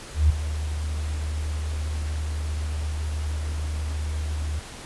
sine tone with ADSR envelope, 76 Hz, D#2, 40 cents flat, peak -12 dBFS, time 0.14-4.6 s, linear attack 160 ms, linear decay 5 ms, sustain -13 dB, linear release 14 ms, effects pink hiss -40 dBFS RMS until 4.85 s + resampled to 24000 Hz

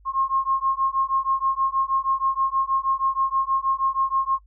sine beating tone pair, 1070 / 1076.3 Hz, C6 / C6, +38 / +49 cents, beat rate 6.3 Hz, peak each -23 dBFS, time 0.05-4.39 s, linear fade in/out 50 ms, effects noise-tail reverb RT60 0.1 s tail -22 dB re dry + added 50 Hz sine -50 dBFS peak until 4.46 s

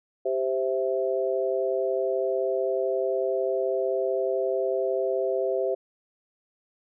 sine chord, C major, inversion second, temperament equal, 392 / 523.3 / 659.3 Hz, G4 / C5 / E5, 0 / 0 / 0 cents, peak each -27 / -27 / -29 dBFS, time 0.25-5.75 s, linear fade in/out 10 ms, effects none

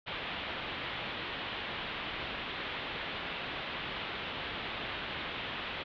white low-pass noise, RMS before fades -39 dBFS, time 0.06-5.84 s, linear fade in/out 20 ms, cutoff 3600 Hz, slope 48 dB/octave, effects none

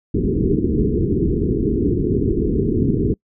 white low-pass noise, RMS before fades -18 dBFS, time 0.14-3.14 s, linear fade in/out 5 ms, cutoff 430 Hz, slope 96 dB/octave, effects noise-tail reverb RT60 0.1 s tail -26 dB re dry

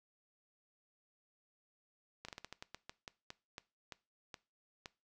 slowing click train, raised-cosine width 0.2 ms, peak -28 dBFS, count 15, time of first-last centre 2.25-4.858 s, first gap 35 ms, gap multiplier 1.23, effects noise-tail reverb RT60 0.3 s tail -20 dB re dry

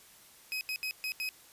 30% pulse tone bursts at uneven times, 2531 Hz, D#7, 29 cents sharp, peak -30 dBFS, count 5, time 0.52-0.61 / 0.69-0.76 / 0.83-0.91 / 1.04-1.12 / 1.2-1.29 s, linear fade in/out 0 ms, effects white hiss -57 dBFS RMS until 1.52 s + resampled to 32000 Hz

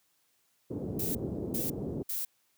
white low-pass noise, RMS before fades -35 dBFS, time 0.7-2.03 s, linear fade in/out 10 ms, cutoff 410 Hz, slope 24 dB/octave
violet noise bursts, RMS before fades -34 dBFS, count 3, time 0.99-2.25 s, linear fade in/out 5 ms, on 160 ms, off 390 ms
effects white hiss -72 dBFS RMS until 2.57 s + high-pass 80 Hz 12 dB/octave

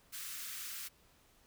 white high-pass noise, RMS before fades -44 dBFS, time 0.12-0.89 s, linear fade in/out 20 ms, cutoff 1200 Hz, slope 48 dB/octave, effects pink hiss -67 dBFS RMS until 1.46 s

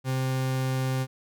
40% pulse tone, 130.81 Hz, C3, in tune, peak -24 dBFS, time 0.04-1.07 s, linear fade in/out 50 ms, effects none

